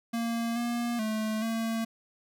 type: tone with pitch steps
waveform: square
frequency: 231.7 / 237.5 / 217.2 / 226.1 Hz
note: A#3 / A#3 / A3 / A3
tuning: -10 / +33 / -22 / +47 cents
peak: -29 dBFS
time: 0.13-1.85 s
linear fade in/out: 10 ms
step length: 430 ms
effects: none